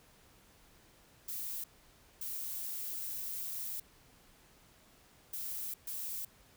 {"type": "noise bursts at uneven times", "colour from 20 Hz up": "violet", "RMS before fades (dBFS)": -40, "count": 4, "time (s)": [[1.28, 1.64], [2.21, 3.8], [5.33, 5.74], [5.87, 6.25]], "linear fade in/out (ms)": 5, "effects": ["pink hiss -63 dBFS RMS until 6.56 s"]}